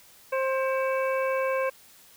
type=harmonic tone with a mistuned harmonic; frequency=529 Hz; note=C5; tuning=19 cents sharp; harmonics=1 / 2 / 3 / 4 / 5; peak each=-25 / -31 / -35 / -37 / -39 dBFS; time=0.32-1.7 s; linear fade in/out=10 ms; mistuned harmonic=4; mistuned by=+120 cents; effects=white hiss -54 dBFS RMS until 2.16 s